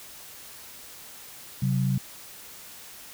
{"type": "tone pair together", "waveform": "sine", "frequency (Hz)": [132.63, 188.6], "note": ["C3", "F#3"], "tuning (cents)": [24, 33], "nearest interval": "tritone", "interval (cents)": 609, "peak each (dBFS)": [-23, -27], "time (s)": [1.62, 1.98], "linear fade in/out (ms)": 5, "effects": ["white hiss -45 dBFS RMS until 3.13 s"]}